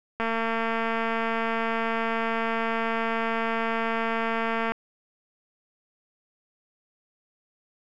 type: click train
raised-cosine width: 0.5 ms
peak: -13 dBFS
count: 1027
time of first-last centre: 0.2-4.72 s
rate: 227 Hz
effects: none